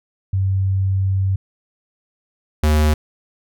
sine / square tone pair in turn, 96 / 76.2 Hz, G2 / D#2, -36 / -36 cents, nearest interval major third, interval 400 cents, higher first, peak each -15 / -13 dBFS, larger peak second, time 0.33-1.36 / 2.63-2.94 s, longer first, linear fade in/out 5 ms, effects none

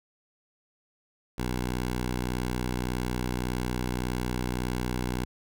10% pulse tone, 61.74 Hz, B1, in tune, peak -20 dBFS, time 1.38-5.25 s, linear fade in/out 5 ms, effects none

